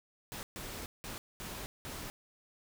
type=noise bursts at uneven times; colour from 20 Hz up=pink; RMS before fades=-43 dBFS; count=5; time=0.32-0.43 / 0.56-0.86 / 1.04-1.18 / 1.4-1.66 / 1.85-2.1 s; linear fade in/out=0 ms; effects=none